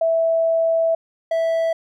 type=tone pair in turn; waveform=sine / triangle; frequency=657 / 657 Hz; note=E5 / E5; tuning=-6 / -6 cents; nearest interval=unison; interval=0 cents; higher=neither; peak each=-15 dBFS; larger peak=neither; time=0.01-0.95 / 1.31-1.73 s; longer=first; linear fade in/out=5 ms; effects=none